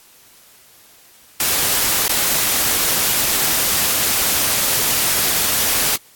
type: noise with dropouts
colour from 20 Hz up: white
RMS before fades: -17 dBFS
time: 1.4-5.96 s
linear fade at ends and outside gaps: 2 ms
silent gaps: 2.081-2.093 s
effects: white hiss -48 dBFS RMS until 6.15 s + AAC 64 kbps